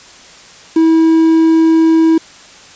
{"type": "tone with quantisation", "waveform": "triangle", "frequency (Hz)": 324, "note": "E4", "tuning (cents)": -30, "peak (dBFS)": -4, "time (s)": [0.76, 2.18], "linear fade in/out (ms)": 5, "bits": 5, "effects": ["white hiss -38 dBFS RMS until 2.75 s", "resampled to 16000 Hz"]}